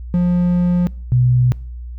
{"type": "tone pair in turn", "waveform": ["triangle", "sine"], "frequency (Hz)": [176.9, 124.58], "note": ["F3", "B2"], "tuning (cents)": [23, 15], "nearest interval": "tritone", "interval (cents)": 608, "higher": "first", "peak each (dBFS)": -10, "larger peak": "neither", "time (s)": [[0.14, 0.87], [1.12, 1.52]], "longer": "first", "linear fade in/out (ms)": 0, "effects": ["noise-tail reverb RT60 0.5 s tail -24 dB re dry", "added 60 Hz sine -27 dBFS peak until 1.98 s"]}